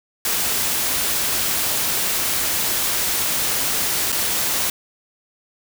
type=noise with dropouts; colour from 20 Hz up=white; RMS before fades=-21 dBFS; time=0.25-4.7 s; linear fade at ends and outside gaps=2 ms; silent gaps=4.12-4.125 s; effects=none